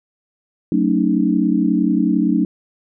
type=chord; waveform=sine; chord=D# half-diminished seventh; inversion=first; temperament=just; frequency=186.68 / 224 / 280 / 311.1 Hz; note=F#3 / A3 / C#4 / D#4; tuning=+16 / +31 / +18 / 0 cents; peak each=-19 dBFS; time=0.72-2.45 s; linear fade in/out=2 ms; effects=none